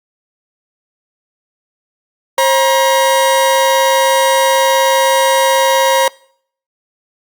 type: tone pair together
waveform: 40% pulse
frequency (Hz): 535 / 951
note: C5 / A#5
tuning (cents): +38 / +34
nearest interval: minor seventh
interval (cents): 996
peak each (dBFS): -11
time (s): 2.38-6.08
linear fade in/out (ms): 2
effects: noise-tail reverb RT60 0.6 s tail -24 dB re dry + Opus 48 kbps